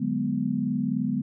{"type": "chord", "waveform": "sine", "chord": "G# half-diminished seventh", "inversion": "second", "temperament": "equal with one note detuned", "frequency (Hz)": [146.83, 183.93, 207.7, 246.9], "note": ["D3", "F#3", "G#3", "B3"], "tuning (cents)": [0, -10, 0, 0], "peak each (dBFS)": [-32, -32, -28, -27], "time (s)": [0, 1.22], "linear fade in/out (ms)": 10, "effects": []}